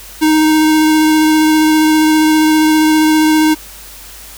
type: tone with vibrato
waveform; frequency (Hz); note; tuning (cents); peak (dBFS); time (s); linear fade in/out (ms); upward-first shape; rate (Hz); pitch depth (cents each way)
square; 311.1; D#4; 0; -8; 0.21-3.55; 20; sine; 15; 11
effects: added 50 Hz sine -39 dBFS peak until 4.37 s + white hiss -34 dBFS RMS until 4.37 s